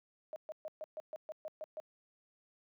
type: tone bursts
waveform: sine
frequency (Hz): 622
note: D#5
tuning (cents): -1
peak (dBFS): -39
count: 10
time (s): 0.33-1.8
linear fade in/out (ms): 0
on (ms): 30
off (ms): 130
effects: high-pass 400 Hz 12 dB/octave